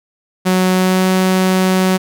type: tone with pitch glide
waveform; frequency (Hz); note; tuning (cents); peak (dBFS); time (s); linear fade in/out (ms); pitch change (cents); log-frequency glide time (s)
sawtooth; 185 to 186.72; F#3 to F#3; 0 to +16; -7; 0.45-1.98; 20; +16; 0.73-1.08
effects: none